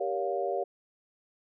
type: chord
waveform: sine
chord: G half-diminished seventh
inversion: none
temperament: just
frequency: 392 / 470.4 / 564.5 / 705.6 Hz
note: G4 / Bb4 / Db5 / F5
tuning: 0 / +16 / +31 / +18 cents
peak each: -33 / -35 / -33 / -33 dBFS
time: 0-0.64 s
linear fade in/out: 10 ms
effects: none